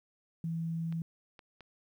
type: tone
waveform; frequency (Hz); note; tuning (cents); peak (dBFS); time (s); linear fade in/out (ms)
sine; 164.81; E3; 0; -32; 0.44-1.02; 2
type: clicks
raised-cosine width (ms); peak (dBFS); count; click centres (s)
0.3; -35; 3; 0.925 / 1.392 / 1.607
effects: 11-bit